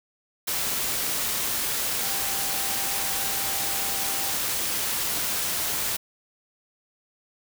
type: tone in noise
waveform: sine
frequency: 786 Hz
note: G5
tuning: 4 cents sharp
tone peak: -38 dBFS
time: 2.02-4.32 s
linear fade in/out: 10 ms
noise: white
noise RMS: -27 dBFS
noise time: 0.47-5.97 s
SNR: -14 dB
effects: none